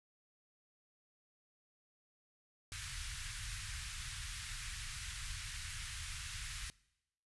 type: band-stop noise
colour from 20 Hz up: pink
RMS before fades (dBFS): -44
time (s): 2.72-6.7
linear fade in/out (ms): 0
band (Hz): 110 to 1500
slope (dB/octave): 24
effects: noise-tail reverb RT60 0.9 s tail -23 dB re dry + resampled to 24000 Hz